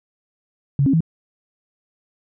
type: tone with pitch steps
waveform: sine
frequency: 139.7 / 272.2 / 162.6 Hz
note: C#3 / C#4 / E3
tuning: +14 / -31 / -23 cents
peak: -13 dBFS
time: 0.79-1.006 s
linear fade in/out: 2 ms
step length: 72 ms
effects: none